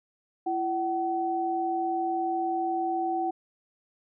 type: tone pair together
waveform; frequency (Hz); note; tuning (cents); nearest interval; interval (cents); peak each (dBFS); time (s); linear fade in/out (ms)
sine; 337.1 / 757.3; E4 / F#5; +39 / +40; octave + major second; 1401; -30 / -27; 0.46-3.31; 10
effects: none

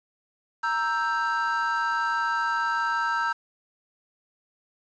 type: chord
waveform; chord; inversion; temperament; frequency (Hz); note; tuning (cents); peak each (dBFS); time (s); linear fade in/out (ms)
triangle; E diminished; second; equal with one note detuned; 932.3 / 1318.5 / 1573.4; Bb5 / E6 / G6; 0 / 0 / +6; -26; 0.63-3.33; 10
effects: resampled to 16000 Hz + 8-bit

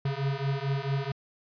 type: beating tone pair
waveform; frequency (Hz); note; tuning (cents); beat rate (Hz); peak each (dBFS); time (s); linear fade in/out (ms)
square; 135.7 / 140.2; C#3 / C#3; -36 / +20; 4.5; -31; 0.05-1.12; 5
effects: resampled to 11025 Hz

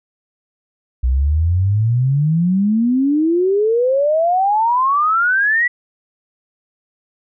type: exponential sweep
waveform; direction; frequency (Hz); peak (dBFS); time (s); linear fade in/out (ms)
sine; up; 60.6 to 1975.5; -12; 1.03-5.68; 10
effects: none

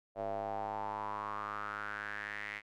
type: tone with band-pass filter sweep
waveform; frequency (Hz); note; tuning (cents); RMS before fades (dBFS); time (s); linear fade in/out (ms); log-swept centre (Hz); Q
square; 51.9; G#1; 0; -40; 0.15-2.62; 50; 630 to 2100; 5.6
effects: none

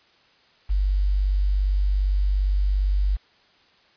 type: tone with quantisation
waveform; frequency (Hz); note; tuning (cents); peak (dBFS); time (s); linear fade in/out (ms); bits
sine; 48.7; G1; -11; -18; 0.69-3.17; 20; 8
effects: white hiss -58 dBFS RMS until 3.96 s + resampled to 11025 Hz

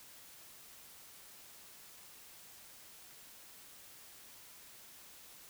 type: silence
effects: white hiss -56 dBFS RMS until 5.49 s

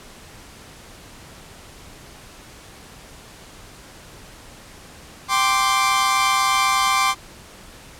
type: chord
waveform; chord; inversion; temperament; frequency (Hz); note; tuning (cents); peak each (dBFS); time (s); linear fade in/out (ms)
sawtooth; G suspended fourth; none; equal; 784 / 1046.5 / 1174.7; G5 / C6 / D6; 0 / 0 / 0; -21 / -16 / -16; 5.28-7.15; 50
effects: pink hiss -43 dBFS RMS until 7.99 s + low-pass 11000 Hz 12 dB/octave

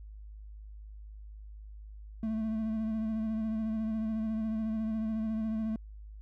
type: tone with vibrato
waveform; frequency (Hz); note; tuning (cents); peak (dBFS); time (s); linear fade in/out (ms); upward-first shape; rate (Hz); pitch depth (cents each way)
triangle; 220; A3; 0; -28; 2.23-5.76; 2; sine; 14; 27
effects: added 52 Hz sine -44 dBFS peak until 6.21 s

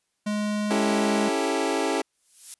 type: tone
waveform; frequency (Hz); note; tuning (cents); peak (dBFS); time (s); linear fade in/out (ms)
square; 209.3; G#3; +14; -25; 0.26-1.29; 10
type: chord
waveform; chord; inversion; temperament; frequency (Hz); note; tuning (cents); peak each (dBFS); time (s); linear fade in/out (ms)
25% pulse; A dominant seventh; first; equal; 277.2 / 329.6 / 392 / 440; C#4 / E4 / G4 / A4; 0 / 0 / 0 / 0; -25; 0.7-2.02; 10
type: noise with exponential growth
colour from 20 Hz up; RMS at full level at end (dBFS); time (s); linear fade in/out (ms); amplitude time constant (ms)
violet; -30; 2.13-2.54; 1; 88
effects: white hiss -75 dBFS RMS until 2.59 s + resampled to 24000 Hz

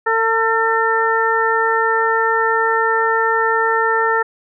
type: harmonic tone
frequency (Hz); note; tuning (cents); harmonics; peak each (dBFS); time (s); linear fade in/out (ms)
450.5; A4; +41; 1 / 2 / 3 / 4; -19 / -19 / -19 / -19; 0.06-4.23; 10
effects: none

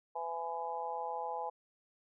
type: harmonic tone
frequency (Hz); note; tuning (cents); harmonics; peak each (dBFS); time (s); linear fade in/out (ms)
167.2; E3; +25; 3 / 4 / 5 / 6; -43 / -44 / -38 / -44; 0.15-1.5; 10
effects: none

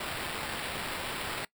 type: noise with sample-and-hold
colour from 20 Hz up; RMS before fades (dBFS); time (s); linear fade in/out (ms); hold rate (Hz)
white; -36; 0-1.45; 5; 6300
effects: noise-tail reverb RT60 0.1 s tail -21 dB re dry

